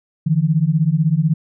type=beating tone pair; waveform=sine; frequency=150 / 166 Hz; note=D3 / E3; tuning=+37 / +12 cents; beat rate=16 Hz; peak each=-16 dBFS; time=0.26-1.34 s; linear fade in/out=10 ms; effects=none